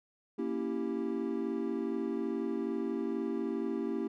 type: chord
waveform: triangle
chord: A# diminished seventh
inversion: none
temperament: equal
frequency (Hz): 233.1 / 277.2 / 329.6 / 392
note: A#3 / C#4 / E4 / G4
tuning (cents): 0 / 0 / 0 / 0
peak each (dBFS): -35 / -36 / -35 / -35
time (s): 0.38-4.08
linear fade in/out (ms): 10
effects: none